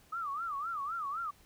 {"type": "tone with vibrato", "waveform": "sine", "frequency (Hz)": 1235, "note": "D#6", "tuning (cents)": -13, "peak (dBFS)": -34, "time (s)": [0.12, 1.31], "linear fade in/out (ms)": 10, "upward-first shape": "sine", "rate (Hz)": 3.9, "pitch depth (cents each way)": 200, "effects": ["pink hiss -63 dBFS RMS until 1.45 s"]}